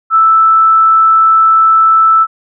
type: tone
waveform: sine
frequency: 1318.5 Hz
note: E6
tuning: in tune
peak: -4 dBFS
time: 0.1-2.27 s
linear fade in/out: 50 ms
effects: none